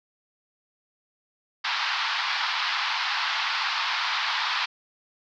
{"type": "band-pass noise", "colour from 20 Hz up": "pink", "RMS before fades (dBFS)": -27, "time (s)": [1.64, 4.66], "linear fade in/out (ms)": 10, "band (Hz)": [860, 4900], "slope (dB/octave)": 48, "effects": []}